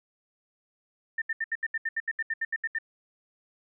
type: tone bursts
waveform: sine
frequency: 1802 Hz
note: A6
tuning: 41 cents sharp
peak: -26 dBFS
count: 15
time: 1.18-2.786 s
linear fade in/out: 5 ms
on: 38 ms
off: 74 ms
effects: none